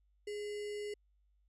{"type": "tone with sample-and-hold", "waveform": "sine", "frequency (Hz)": 415.3, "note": "G#4", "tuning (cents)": 0, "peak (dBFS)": -38, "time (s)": [0.27, 0.94], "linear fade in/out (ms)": 5, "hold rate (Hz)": 2450, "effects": ["added 50 Hz sine -69 dBFS peak until 1.48 s", "resampled to 22050 Hz"]}